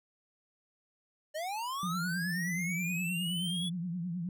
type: linear sweep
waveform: square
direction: up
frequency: 590 to 3419 Hz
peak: -35 dBFS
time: 1.34-3.7 s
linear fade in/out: 20 ms
type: tone with vibrato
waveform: sine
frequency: 174.61 Hz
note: F3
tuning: in tune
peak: -33 dBFS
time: 1.83-4.29 s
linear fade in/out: 2 ms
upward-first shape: triangle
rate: 9.5 Hz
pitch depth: 120 cents each way
effects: none